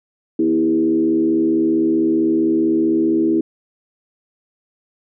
sine tone with frequency modulation, 325.1 Hz, E4, 24 cents flat, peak -13 dBFS, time 0.39-3.41 s, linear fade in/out 5 ms, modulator 75.5 Hz, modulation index 0.83, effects none

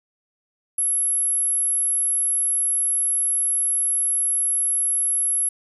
sine tone, 11175 Hz, F9, in tune, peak -17 dBFS, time 0.78-5.49 s, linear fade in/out 5 ms, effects tanh soft clip ceiling -16 dBFS

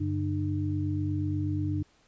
sine tone cluster, 95.4 / 143.7 / 302 Hz, G2 / D3 / D4, -47 / -37 / +48 cents, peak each -29 / -35 / -31 dBFS, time 0-1.83 s, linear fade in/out 10 ms, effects pink hiss -64 dBFS RMS until 2.07 s + resampled to 16000 Hz

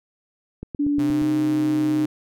click train, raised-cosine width 3 ms, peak -19 dBFS, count 6, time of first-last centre 0.63-1.22 s, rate 8.48 Hz
sine tone with pitch glide, 289.3 to 304.7 Hz, D4 to D#4, -26 to -36 cents, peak -18 dBFS, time 0.79-2.06 s, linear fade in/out 10 ms, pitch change +90 cents, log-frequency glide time 0.96-1.27 s
sawtooth tone with vibrato, 133.1 Hz, C3, 30 cents sharp, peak -25 dBFS, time 0.99-2.06 s, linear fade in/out 5 ms, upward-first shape square, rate 14 Hz, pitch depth 14 cents each way
effects none

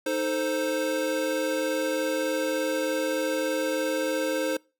square chord, A diminished, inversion second, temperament equal, 311.1 / 440 / 523.3 Hz, Eb4 / A4 / C5, 0 / 0 / 0 cents, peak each -31 / -34 / -28 dBFS, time 0.06-4.57 s, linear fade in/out 5 ms, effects noise-tail reverb RT60 0.3 s tail -24 dB re dry

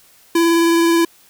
square tone with vibrato, 335.3 Hz, E4, 30 cents sharp, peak -12 dBFS, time 0.35-1.05 s, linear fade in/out 5 ms, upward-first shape triangle, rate 19 Hz, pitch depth 17 cents each way, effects white hiss -50 dBFS RMS until 1.29 s

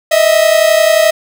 45% pulse tone pair together, 622.3 / 653.7 Hz, D#5 / E5, 0 / -15 cents, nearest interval minor second, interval 85 cents, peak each -10 dBFS, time 0.11-1.11 s, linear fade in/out 10 ms, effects none

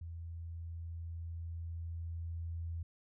sine tone with level ramp, 83.5 Hz, E2, 23 cents sharp, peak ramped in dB -42 to -37 dBFS, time 0.01-2.83 s, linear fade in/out 5 ms, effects none

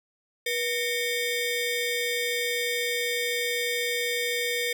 25% pulse ring-modulated tone, 1359 Hz, F6, 48 cents flat, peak -19 dBFS, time 0.46-4.73 s, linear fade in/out 5 ms, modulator 875 Hz, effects none

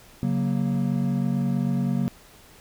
triangle chord, F# major, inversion second, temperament equal with one note detuned, 138.59 / 185 / 234.3 Hz, C#3 / F#3 / A#3, 0 / 0 / +9 cents, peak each -24 dBFS, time 0.23-2.08 s, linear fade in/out 0 ms, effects pink hiss -51 dBFS RMS until 2.6 s

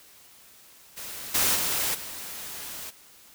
white noise with level steps, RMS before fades -38 / -23 / -27 / -38 dBFS, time 0.96-2.91 s, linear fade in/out 20 ms, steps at 1.34 / 1.55 / 1.94 s, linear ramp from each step 10 ms, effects white hiss -53 dBFS RMS until 3.34 s

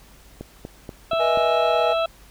click train, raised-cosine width 2 ms, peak -19 dBFS, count 5, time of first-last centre 0.41-1.374 s, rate 4.15 Hz
harmonic tone, 659.3 Hz, E5, in tune, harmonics 1 / 2 / 4 / 5 / 6, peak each -20 / -26 / -32 / -34 / -36 dBFS, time 1.11-2.06 s, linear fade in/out 5 ms
triangle chord, G# minor, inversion first, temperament equal with one note detuned, 483.2 / 622.3 / 830.6 Hz, B4 / D#5 / G#5, -38 / 0 / 0 cents, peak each -23 dBFS, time 1.19-1.94 s, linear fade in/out 20 ms
effects added 50 Hz sine -51 dBFS peak until 2.3 s + pink hiss -51 dBFS RMS until 2.3 s

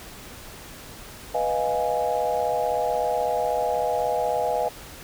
sine chord, F half-diminished seventh, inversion second, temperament equal, 493.9 / 622.3 / 698.5 / 830.6 Hz, Cb5 / Eb5 / F5 / Ab5, 0 / 0 / 0 / 0 cents, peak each -27 dBFS, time 1.34-4.69 s, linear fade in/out 10 ms, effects pink hiss -42 dBFS RMS until 5.03 s

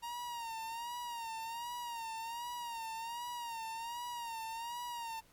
45% pulse tone with vibrato, 932.3 Hz, A#5, in tune, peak -40 dBFS, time 0.02-5.21 s, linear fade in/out 20 ms, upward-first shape sine, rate 1.3 Hz, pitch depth 69 cents each way, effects pink hiss -67 dBFS RMS until 5.32 s + AAC 64 kbps

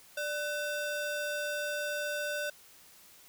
square ring-modulated tone, 1046.5 Hz, C6, in tune, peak -30 dBFS, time 0.17-2.5 s, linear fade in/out 5 ms, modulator 457 Hz, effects white hiss -57 dBFS RMS until 3.28 s

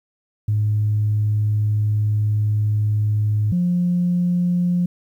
sine tone pair in turn, 105.8 / 176.86 Hz, G#2 / F3, +33 / +22 cents, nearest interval major sixth, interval 889 cents, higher second, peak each -15 dBFS, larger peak neither, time 0.48-3.52 / 3.52-4.86 s, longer first, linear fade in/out 5 ms, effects tanh soft clip ceiling -11 dBFS + 9-bit

